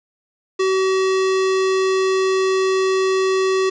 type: tone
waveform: square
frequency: 379.7 Hz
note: F#4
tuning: 45 cents sharp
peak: -16 dBFS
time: 0.59-3.7 s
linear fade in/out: 10 ms
effects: resampled to 16000 Hz + 7-bit